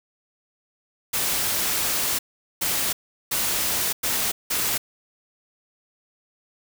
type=noise bursts at uneven times; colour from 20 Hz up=white; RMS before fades=-24 dBFS; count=5; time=1.13-2.19 / 2.61-2.93 / 3.31-3.93 / 4.03-4.32 / 4.5-4.78 s; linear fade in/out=10 ms; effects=none